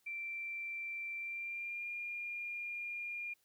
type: tone with pitch glide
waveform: sine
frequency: 2349 to 2411 Hz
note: D7 to D7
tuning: 0 to +45 cents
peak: -39 dBFS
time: 0.06-3.34 s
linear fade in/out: 10 ms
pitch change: +45 cents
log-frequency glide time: 1.17-1.89 s
effects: white hiss -75 dBFS RMS until 3.44 s